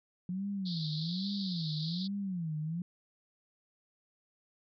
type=tone with vibrato; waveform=sine; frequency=175.4 Hz; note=F3; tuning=8 cents sharp; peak=-33 dBFS; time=0.29-2.82 s; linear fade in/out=2 ms; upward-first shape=sine; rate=1.2 Hz; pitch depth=240 cents each way
type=band-pass noise; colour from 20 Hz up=white; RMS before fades=-42 dBFS; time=0.65-2.08 s; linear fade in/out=20 ms; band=3500 to 4800 Hz; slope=96 dB/octave
effects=none